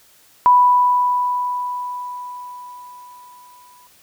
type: tone with exponential decay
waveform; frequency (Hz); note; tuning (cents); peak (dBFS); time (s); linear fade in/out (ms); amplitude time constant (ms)
sine; 987.8; B5; 0; -7; 0.46-3.87; 0; 740
effects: white hiss -52 dBFS RMS until 4.02 s